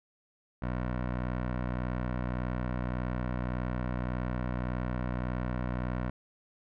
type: tone with low-pass filter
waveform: 15% pulse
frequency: 61.74 Hz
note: B1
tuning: in tune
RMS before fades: -33 dBFS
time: 0.62-6.1 s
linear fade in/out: 5 ms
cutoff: 1600 Hz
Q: 1.2
effects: none